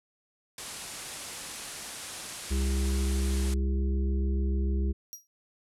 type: low-pass noise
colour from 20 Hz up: white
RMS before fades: -41 dBFS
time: 0.58-3.54 s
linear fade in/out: 2 ms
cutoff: 11000 Hz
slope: 48 dB/octave
type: harmonic tone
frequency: 66.8 Hz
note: C2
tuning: 36 cents sharp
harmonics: 1 / 3 / 5 / 6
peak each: -25 / -35 / -39 / -41 dBFS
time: 2.5-4.93 s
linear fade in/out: 20 ms
type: tone with exponential decay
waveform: sawtooth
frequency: 5720 Hz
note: F8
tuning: 41 cents sharp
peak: -33 dBFS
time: 5.13-5.27 s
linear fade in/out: 0 ms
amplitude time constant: 30 ms
effects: none